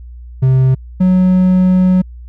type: tone pair in turn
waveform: triangle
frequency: 130.81 / 184.31 Hz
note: C3 / F#3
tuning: 0 / -6 cents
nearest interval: tritone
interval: 594 cents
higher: second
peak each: -5 dBFS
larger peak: neither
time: 0.42-0.75 / 1-2.02 s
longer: second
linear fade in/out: 10 ms
effects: added 60 Hz sine -29 dBFS peak until 2.28 s